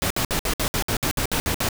pink noise bursts, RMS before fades -23 dBFS, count 12, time 0.02-1.688 s, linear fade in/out 0 ms, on 84 ms, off 60 ms, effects none

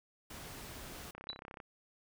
pink noise, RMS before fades -48 dBFS, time 0.3-1.11 s, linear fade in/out 5 ms
click train, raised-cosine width 0.5 ms, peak -32 dBFS, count 16, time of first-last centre 1.15-1.602 s, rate 33.2 Hz
sine tone with exponential decay, 3951 Hz, B7, in tune, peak -33 dBFS, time 1.29-1.39 s, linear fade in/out 1 ms, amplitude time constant 20 ms
effects none

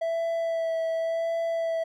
triangle tone with vibrato, 659.3 Hz, E5, in tune, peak -23 dBFS, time 0.01-1.84 s, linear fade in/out 10 ms, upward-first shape sine, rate 0.9 Hz, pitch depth 16 cents each way, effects none

